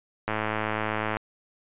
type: click train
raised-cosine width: 0.5 ms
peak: -12 dBFS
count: 97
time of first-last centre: 0.28-1.169 s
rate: 108 Hz
effects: resampled to 8000 Hz